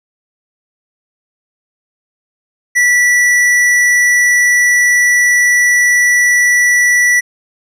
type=tone with hard clipping; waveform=sine; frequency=1957 Hz; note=B6; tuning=16 cents flat; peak=-9 dBFS; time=2.75-7.21 s; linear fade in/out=20 ms; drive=10 dB; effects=none